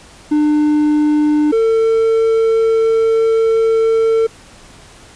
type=tone pair in turn; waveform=triangle; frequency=300 / 449.5 Hz; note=D4 / A4; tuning=+37 / +37 cents; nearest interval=perfect fifth; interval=700 cents; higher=second; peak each=-8 dBFS; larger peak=neither; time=0.31-1.52 / 1.52-4.27 s; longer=second; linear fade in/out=10 ms; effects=pink hiss -41 dBFS RMS until 5.15 s + resampled to 22050 Hz